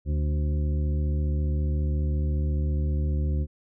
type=harmonic tone with a mistuned harmonic; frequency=74.6 Hz; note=D2; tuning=28 cents sharp; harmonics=1 / 2 / 3 / 4 / 5 / 7; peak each=-23 / -31 / -38 / -40 / -42 / -45 dBFS; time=0.05-3.47 s; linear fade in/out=50 ms; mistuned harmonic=4; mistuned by=-30 cents; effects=none